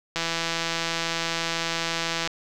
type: click train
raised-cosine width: 0.2 ms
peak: -9 dBFS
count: 352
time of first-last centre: 0.16-2.274 s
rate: 166 Hz
effects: none